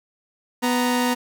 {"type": "tone pair together", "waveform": "sawtooth", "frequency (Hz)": [247.7, 932.3], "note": ["B3", "A#5"], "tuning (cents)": [5, 0], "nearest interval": "octave + major seventh", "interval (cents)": 2295, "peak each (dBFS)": [-16, -21], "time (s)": [0.62, 1.15], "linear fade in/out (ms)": 20, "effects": []}